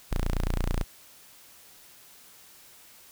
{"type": "tone", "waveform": "sawtooth", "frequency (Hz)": 29.2, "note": "A#0", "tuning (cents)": 4, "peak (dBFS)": -21, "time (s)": [0.11, 0.84], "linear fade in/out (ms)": 10, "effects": ["white hiss -53 dBFS RMS until 3.11 s"]}